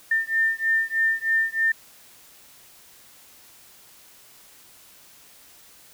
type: beating tone pair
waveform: sine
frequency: 1800 / 1803.2 Hz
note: A6 / A6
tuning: +39 / +42 cents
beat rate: 3.2 Hz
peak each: -23 / -23 dBFS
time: 0.11-1.72 s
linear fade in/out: 5 ms
effects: white hiss -51 dBFS RMS until 5.93 s